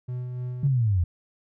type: tone with tremolo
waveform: triangle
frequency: 124.7 Hz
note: B2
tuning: 17 cents sharp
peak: -26 dBFS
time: 0.08-0.68 s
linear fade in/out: 10 ms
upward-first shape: sine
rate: 3.4 Hz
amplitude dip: 30%
type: linear sweep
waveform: sine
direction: down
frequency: 146.83 to 81.4 Hz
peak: -19 dBFS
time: 0.63-1.04 s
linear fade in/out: 5 ms
effects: none